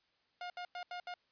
sawtooth tone bursts at uneven times, 713 Hz, F5, 36 cents sharp, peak -37 dBFS, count 5, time 0.41-0.5 / 0.57-0.65 / 0.75-0.83 / 0.91-1 / 1.07-1.14 s, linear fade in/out 2 ms, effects white hiss -75 dBFS RMS until 1.31 s + resampled to 11025 Hz

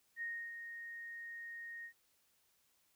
sine tone with ADSR envelope, 1860 Hz, A#6, 4 cents flat, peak -38 dBFS, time 0.16-1.93 s, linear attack 57 ms, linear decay 300 ms, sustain -7 dB, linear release 83 ms, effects white hiss -75 dBFS RMS until 2.95 s

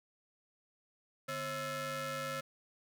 sawtooth ring-modulated tone, 394 Hz, G4, 9 cents sharp, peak -30 dBFS, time 1.28-2.41 s, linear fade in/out 10 ms, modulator 934 Hz, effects none

